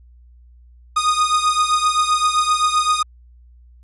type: beating tone pair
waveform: 45% pulse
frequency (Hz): 1234 / 1241.7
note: D#6 / D#6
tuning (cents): -15 / -4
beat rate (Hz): 7.7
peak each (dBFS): -17 / -20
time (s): 0.96-3.03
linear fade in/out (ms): 10
effects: added 60 Hz sine -44 dBFS peak until 3.83 s + resampled to 24000 Hz